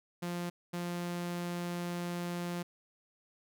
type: tone bursts at uneven times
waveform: sawtooth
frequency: 174.61 Hz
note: F3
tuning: in tune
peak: -31 dBFS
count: 2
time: 0.22-0.5 / 0.73-2.63 s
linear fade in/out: 10 ms
effects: none